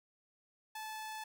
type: tone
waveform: sawtooth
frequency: 869 Hz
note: A5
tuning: 22 cents flat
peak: -38 dBFS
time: 0.75-1.24 s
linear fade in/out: 5 ms
effects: none